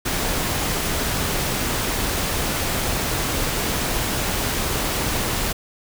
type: noise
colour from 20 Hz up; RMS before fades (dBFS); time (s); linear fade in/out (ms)
pink; -23; 0.05-5.53; 10
effects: none